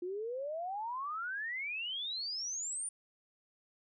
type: exponential sweep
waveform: sine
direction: up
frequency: 346.6 to 9440 Hz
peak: -36 dBFS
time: 0.02-2.89 s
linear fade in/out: 5 ms
effects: none